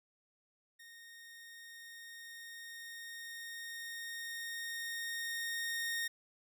sawtooth tone with level ramp, 1851 Hz, A#6, 13 cents flat, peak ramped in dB -50 to -31 dBFS, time 0.79-6.08 s, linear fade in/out 10 ms, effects none

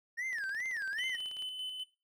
triangle tone with vibrato, 1800 Hz, A6, 39 cents sharp, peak -33 dBFS, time 0.17-1.17 s, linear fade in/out 20 ms, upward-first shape sine, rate 2.5 Hz, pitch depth 260 cents each way
click train, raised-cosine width 0.2 ms, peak -35 dBFS, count 21, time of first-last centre 0.33-1.423 s, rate 18.3 Hz
triangle tone with tremolo, 3026 Hz, F#7, 38 cents sharp, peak -34 dBFS, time 0.98-1.84 s, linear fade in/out 10 ms, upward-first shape square, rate 4.9 Hz, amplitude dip 35%
effects noise-tail reverb RT60 0.3 s tail -17 dB re dry

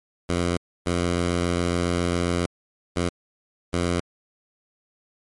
10% pulse tone bursts at uneven times, 87.31 Hz, F2, in tune, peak -13 dBFS, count 4, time 0.29-0.57 / 0.86-2.46 / 2.96-3.09 / 3.73-4 s, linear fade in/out 5 ms, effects MP3 48 kbps

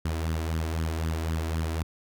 sawtooth tone with flanger, 80.6 Hz, E2, 38 cents flat, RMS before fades -29 dBFS, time 0.05-1.83 s, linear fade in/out 5 ms, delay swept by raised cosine 0.6 to 3.1 ms, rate 3.9 Hz, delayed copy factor +0.6, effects none

